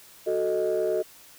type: chord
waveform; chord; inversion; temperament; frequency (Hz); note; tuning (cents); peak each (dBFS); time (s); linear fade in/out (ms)
sine; D# diminished; first; equal; 370 / 440 / 622.3; F#4 / A4 / D#5; 0 / 0 / 0; -26; 0.26-1.03; 20
effects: tanh soft clip ceiling -17 dBFS + white hiss -51 dBFS RMS until 1.38 s